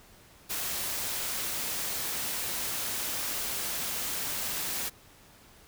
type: noise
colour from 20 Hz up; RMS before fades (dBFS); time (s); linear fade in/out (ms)
white; -33; 0.49-4.9; 20
effects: pink hiss -56 dBFS RMS until 5.67 s